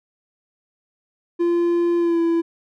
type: tone with pitch glide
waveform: triangle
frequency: 344.2 to 334.6 Hz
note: F4 to E4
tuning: -25 to +26 cents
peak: -14 dBFS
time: 1.39-2.42 s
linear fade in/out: 20 ms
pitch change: -49 cents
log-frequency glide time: 1.98-2.2 s
effects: none